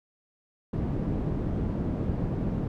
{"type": "low-pass noise", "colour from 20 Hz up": "white", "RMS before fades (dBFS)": -29, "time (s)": [0.73, 2.68], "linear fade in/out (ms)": 5, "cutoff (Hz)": 220, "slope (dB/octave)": 12, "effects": []}